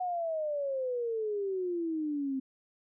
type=exponential sweep; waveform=sine; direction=down; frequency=740 to 261.6 Hz; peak=-30 dBFS; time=0-2.4 s; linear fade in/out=10 ms; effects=none